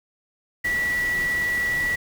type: tone in noise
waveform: sine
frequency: 1948 Hz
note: B6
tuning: 24 cents flat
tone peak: -21 dBFS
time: 0.64-1.96 s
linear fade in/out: 10 ms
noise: pink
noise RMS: -35 dBFS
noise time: 0.64-1.96 s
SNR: +11 dB
effects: none